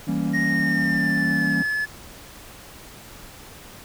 triangle chord, E diminished seventh, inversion none, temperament equal, 164.81 / 196 / 233.1 / 277.2 Hz, E3 / G3 / Bb3 / Db4, 0 / 0 / 0 / 0 cents, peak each -25 dBFS, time 0.07-1.63 s, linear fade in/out 10 ms
triangle tone with pitch glide, 1864.7 to 1719.8 Hz, A#6 to A6, 0 to -40 cents, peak -20 dBFS, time 0.33-1.86 s, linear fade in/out 20 ms, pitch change -140 cents, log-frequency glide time 0.44-1.53 s
effects pink hiss -43 dBFS RMS until 3.84 s

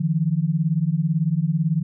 sine beating tone pair, 151.9 / 169.9 Hz, D#3 / F3, -41 / -47 cents, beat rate 18 Hz, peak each -21 dBFS, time 0-1.83 s, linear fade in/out 10 ms, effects none

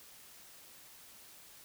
silence, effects white hiss -56 dBFS RMS until 1.64 s

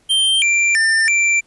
square tone with pitch steps, 3151 / 2361 / 1794 / 2351 Hz, G7 / D7 / A6 / D7, +8 / +9 / +33 / +1 cents, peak -13 dBFS, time 0.09-1.41 s, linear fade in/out 20 ms, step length 330 ms, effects pink hiss -57 dBFS RMS until 1.46 s + resampled to 24000 Hz

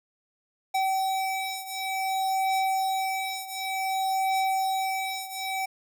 square beating tone pair, 766 / 766.55 Hz, G5 / G5, -40 / -39 cents, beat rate 0.55 Hz, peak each -28 / -31 dBFS, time 0.74-5.66 s, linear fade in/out 10 ms, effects none

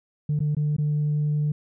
sine tone with dropouts, 149.1 Hz, D3, 27 cents sharp, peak -19 dBFS, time 0.29-1.52 s, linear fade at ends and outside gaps 5 ms, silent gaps 0.392-0.403 / 0.549-0.567 / 0.766-0.783 s, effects tanh soft clip ceiling -18 dBFS

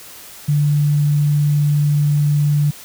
sine tone, 146.83 Hz, D3, in tune, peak -12 dBFS, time 0.48-2.71 s, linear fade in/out 10 ms, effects white hiss -38 dBFS RMS until 2.84 s

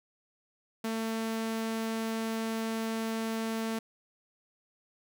sawtooth tone, 224 Hz, A3, 31 cents sharp, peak -27 dBFS, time 0.84-3.79 s, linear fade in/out 5 ms, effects none

